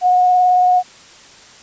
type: tone with vibrato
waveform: sine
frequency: 727 Hz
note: F#5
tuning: 31 cents flat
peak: -9 dBFS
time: 0.01-0.83 s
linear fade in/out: 50 ms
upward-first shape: sine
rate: 18 Hz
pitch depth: 12 cents each way
effects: white hiss -42 dBFS RMS until 1.62 s + resampled to 16000 Hz